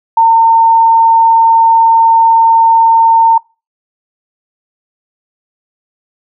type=tone; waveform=sine; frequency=909 Hz; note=A#5; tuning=44 cents flat; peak=-3 dBFS; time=0.17-3.38 s; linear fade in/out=5 ms; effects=noise-tail reverb RT60 0.3 s tail -26 dB re dry